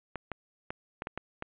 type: clicks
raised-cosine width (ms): 0.5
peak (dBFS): -20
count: 7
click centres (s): 0.157 / 0.317 / 0.705 / 1.021 / 1.071 / 1.176 / 1.424
effects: resampled to 8000 Hz + 8-bit